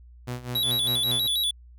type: tone with tremolo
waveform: sawtooth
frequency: 123.47 Hz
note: B2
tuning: in tune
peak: -25 dBFS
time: 0.27-1.27 s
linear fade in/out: 10 ms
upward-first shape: sine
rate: 5 Hz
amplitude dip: 80%
type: tone with vibrato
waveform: square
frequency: 3656 Hz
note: A#7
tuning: 34 cents flat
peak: -23 dBFS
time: 0.55-1.51 s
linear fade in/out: 5 ms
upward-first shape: square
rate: 6.2 Hz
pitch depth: 100 cents each way
effects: added 60 Hz sine -46 dBFS peak until 1.78 s